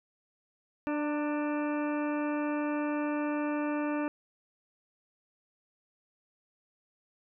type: harmonic tone with a mistuned harmonic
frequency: 295.8 Hz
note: D4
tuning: 13 cents sharp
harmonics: 1 / 2 / 3 / 4 / 5 / 6 / 8 / 9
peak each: -30 / -36 / -40 / -42 / -44 / -46 / -48 / -49 dBFS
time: 0.87-4.08 s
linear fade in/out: 0 ms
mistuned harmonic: 3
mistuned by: +31 cents
effects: none